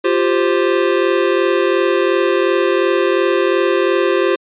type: chord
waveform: square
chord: F suspended second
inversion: none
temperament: equal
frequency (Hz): 349.2 / 392 / 523.3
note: F4 / G4 / C5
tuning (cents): 0 / 0 / 0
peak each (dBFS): -17 / -17 / -19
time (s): 0.04-4.36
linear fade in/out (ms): 10
effects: resampled to 8000 Hz

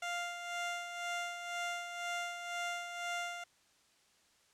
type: tone with tremolo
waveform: 15% pulse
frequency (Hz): 698.5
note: F5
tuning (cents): 0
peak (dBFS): -29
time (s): 0.02-3.44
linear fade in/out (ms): 5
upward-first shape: sine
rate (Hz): 2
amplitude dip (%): 55
effects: white hiss -69 dBFS RMS until 4.53 s + low-pass 8000 Hz 12 dB/octave

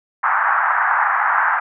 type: band-pass noise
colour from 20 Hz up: white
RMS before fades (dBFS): -17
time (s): 0.23-1.6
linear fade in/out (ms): 10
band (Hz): 790 to 1700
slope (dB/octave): 48
effects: none

